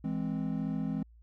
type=chord; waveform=triangle; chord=E augmented; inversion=none; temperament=equal; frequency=164.81 / 207.7 / 261.6 Hz; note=E3 / G#3 / B#3; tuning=0 / 0 / 0 cents; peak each=-33 dBFS; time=0.04-1.03 s; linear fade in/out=5 ms; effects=added 57 Hz sine -54 dBFS peak until 1.22 s

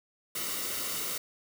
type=noise with comb filter; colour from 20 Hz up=white; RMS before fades=-34 dBFS; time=0.35-1.18 s; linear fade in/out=5 ms; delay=1.2 ms; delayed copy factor=-0.55; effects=none

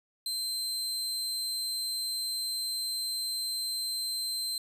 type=tone; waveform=sawtooth; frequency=4110 Hz; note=C8; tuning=32 cents flat; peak=-28 dBFS; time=0.26-4.58 s; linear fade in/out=2 ms; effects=resampled to 32000 Hz

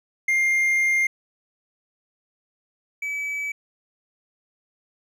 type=tone pair in turn; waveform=triangle; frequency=2112 / 2292 Hz; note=C7 / D7; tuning=+16 / -43 cents; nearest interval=minor second; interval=141 cents; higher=second; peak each=-16 / -24 dBFS; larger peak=first; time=0.28-1.07 / 3.02-3.52 s; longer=first; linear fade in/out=5 ms; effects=none

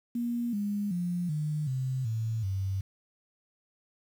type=tone with pitch steps; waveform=sine; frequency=237.7 / 204.6 / 176.03 / 151.48 / 130.36 / 112.18 / 96.54 Hz; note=A#3 / G#3 / F3 / D#3 / C3 / A2 / G2; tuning=+34 / -26 / +14 / -46 / -6 / +34 / -26 cents; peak=-28 dBFS; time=0.15-2.81 s; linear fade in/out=5 ms; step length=380 ms; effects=9-bit

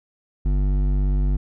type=tone with hard clipping; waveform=sine; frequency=48.63 Hz; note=G1; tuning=13 cents flat; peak=-19 dBFS; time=0.45-1.37 s; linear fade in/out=10 ms; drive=11 dB; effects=none

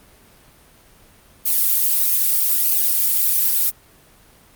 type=noise with flanger; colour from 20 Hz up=violet; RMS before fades=-17 dBFS; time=1.45-3.71 s; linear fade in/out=20 ms; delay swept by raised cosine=0.54 to 3.94 ms; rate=0.8 Hz; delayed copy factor=-0.5; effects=pink hiss -50 dBFS RMS until 4.55 s + Opus 32 kbps

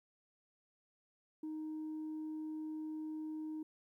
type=tone; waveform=sine; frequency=311.1 Hz; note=D#4; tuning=in tune; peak=-38 dBFS; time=1.43-3.63 s; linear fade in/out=5 ms; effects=tanh soft clip ceiling -38 dBFS + 13-bit

